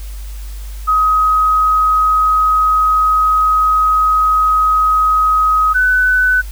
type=tone pair in turn; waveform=sine; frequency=1263 / 1502 Hz; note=D#6 / F#6; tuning=+26 / +26 cents; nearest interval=minor third; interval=300 cents; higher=second; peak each=-9 dBFS; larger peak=neither; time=0.87-5.74 / 5.74-6.42 s; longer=first; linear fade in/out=20 ms; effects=added 50 Hz sine -24 dBFS peak until 6.51 s + white hiss -40 dBFS RMS until 6.51 s